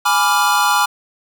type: chord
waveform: square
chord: G# diminished seventh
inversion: none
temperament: equal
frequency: 830.6 / 987.8 / 1174.7 / 1396.9 Hz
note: G#5 / B5 / D6 / F6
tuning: 0 / 0 / 0 / 0 cents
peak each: -19 dBFS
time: 0.05-0.86 s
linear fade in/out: 10 ms
effects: none